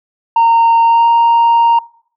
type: tone with pitch glide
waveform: sine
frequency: 921 to 930.6 Hz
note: A#5 to A#5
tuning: -21 to -3 cents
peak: -4 dBFS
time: 0.36-1.79 s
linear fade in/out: 5 ms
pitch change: +18 cents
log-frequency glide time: 0.84-1.06 s
effects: noise-tail reverb RT60 0.6 s tail -24 dB re dry + tanh soft clip ceiling -5 dBFS